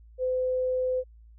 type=tone; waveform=sine; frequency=510 Hz; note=C5; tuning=44 cents flat; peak=-24 dBFS; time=0.18-1.04 s; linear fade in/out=50 ms; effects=added 56 Hz sine -49 dBFS peak until 1.38 s